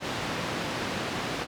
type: band-pass noise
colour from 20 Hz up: pink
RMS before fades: -32 dBFS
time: 0-1.47 s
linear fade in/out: 50 ms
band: 130 to 4200 Hz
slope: 12 dB/octave
effects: none